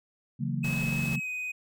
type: chord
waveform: sine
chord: F# dominant seventh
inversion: second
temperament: equal with one note detuned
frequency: 138.59 / 164.81 / 185 / 229.6 Hz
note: C#3 / E3 / F#3 / A#3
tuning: 0 / 0 / 0 / -26 cents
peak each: -31 / -34 / -36 / -34 dBFS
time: 0.39-1.2 s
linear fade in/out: 20 ms
type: tone with pitch glide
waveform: triangle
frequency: 2570 to 2500 Hz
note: E7 to D#7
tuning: -45 to +8 cents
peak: -30 dBFS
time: 0.63-1.52 s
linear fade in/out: 10 ms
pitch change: -47 cents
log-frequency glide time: 1.17-1.28 s
type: noise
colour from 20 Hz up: pink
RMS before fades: -40 dBFS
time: 0.64-1.16 s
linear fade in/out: 5 ms
effects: none